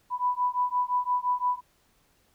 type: beating tone pair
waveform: sine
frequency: 987.8 / 993.6 Hz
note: B5 / B5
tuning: 0 / +10 cents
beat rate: 5.8 Hz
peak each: -27 dBFS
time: 0.1-1.61 s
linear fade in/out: 50 ms
effects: pink hiss -66 dBFS RMS until 2.34 s